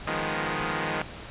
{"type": "chord", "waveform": "5% pulse", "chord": "F half-diminished seventh", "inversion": "third", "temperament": "equal", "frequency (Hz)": [155.56, 174.61, 207.7, 246.9], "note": ["Eb3", "F3", "Ab3", "Cb4"], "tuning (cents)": [0, 0, 0, 0], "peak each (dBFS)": [-19, -22, -21, -25], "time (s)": [0.07, 1.02], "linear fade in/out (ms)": 2, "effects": ["pink hiss -41 dBFS RMS until 1.3 s", "resampled to 8000 Hz"]}